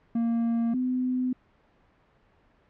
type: tone pair in turn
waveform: triangle / sine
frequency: 231.7 / 253.6 Hz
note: A#3 / B3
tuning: -10 / +46 cents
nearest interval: major second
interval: 156 cents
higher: second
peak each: -21 / -24 dBFS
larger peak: first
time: 0.15-0.74 / 0.74-1.33 s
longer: neither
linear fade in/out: 5 ms
effects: pink hiss -63 dBFS RMS until 2.69 s + low-pass 2000 Hz 12 dB/octave